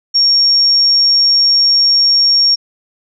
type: tone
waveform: sine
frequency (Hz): 5540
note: F8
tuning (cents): -15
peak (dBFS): -7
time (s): 0.14-2.56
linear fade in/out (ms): 20
effects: none